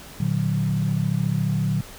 sine chord, Bb augmented, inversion none, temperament equal with one note detuned, 116.54 / 150.26 / 185 Hz, Bb2 / D3 / F#3, 0 / +40 / 0 cents, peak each -25 / -23 / -25 dBFS, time 0.2-1.81 s, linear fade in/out 5 ms, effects pink hiss -42 dBFS RMS until 1.98 s

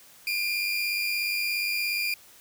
30% pulse tone pair together, 2392 / 2489 Hz, D7 / D#7, +31 / 0 cents, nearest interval minor second, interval 69 cents, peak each -24 / -32 dBFS, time 0.27-2.14 s, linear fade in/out 2 ms, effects white hiss -53 dBFS RMS until 2.4 s

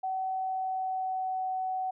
sine tone with pitch glide, 757 to 750.5 Hz, F#5 to F#5, +39 to +24 cents, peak -29 dBFS, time 0.03-1.91 s, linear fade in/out 10 ms, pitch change -15 cents, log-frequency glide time 0.29-1.49 s, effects none

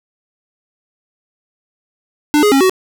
square tone with pitch steps, 297.8 / 416.6 / 272.6 / 374.6 Hz, D4 / G#4 / C#4 / F#4, +24 / +5 / -29 / +21 cents, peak -9 dBFS, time 2.34-2.696 s, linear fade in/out 0 ms, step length 89 ms, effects none

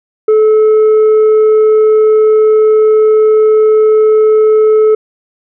sine tone with tanh clipping, 432.7 Hz, A4, 29 cents flat, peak -5 dBFS, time 0.28-4.95 s, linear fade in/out 5 ms, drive 3 dB, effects none

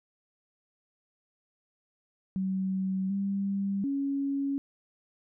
sine tone with pitch steps, 189.8 / 197.5 / 277.6 Hz, F#3 / G3 / C#4, +44 / +13 / +3 cents, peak -27 dBFS, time 2.36-4.58 s, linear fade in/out 0 ms, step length 740 ms, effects none

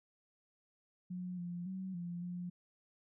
sine tone with pitch steps, 180.7 / 174.8 / 188.5 / 173.7 / 177.3 Hz, F#3 / F3 / F#3 / F3 / F3, -41 / +2 / +32 / -9 / +26 cents, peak -39 dBFS, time 1.1-2.5 s, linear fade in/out 10 ms, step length 280 ms, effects none

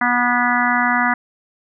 harmonic tone with a mistuned harmonic, 243.8 Hz, B3, 22 cents flat, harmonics 1 / 3 / 4 / 5 / 6 / 7 / 8, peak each -22 / -22 / -22 / -22 / -22 / -22 / -22 dBFS, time 0.01-1.14 s, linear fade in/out 5 ms, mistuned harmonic 8, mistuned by +23 cents, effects none

